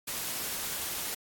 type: noise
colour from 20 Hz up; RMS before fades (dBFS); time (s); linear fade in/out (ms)
white; -35; 0.07-1.15; 10
effects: AAC 64 kbps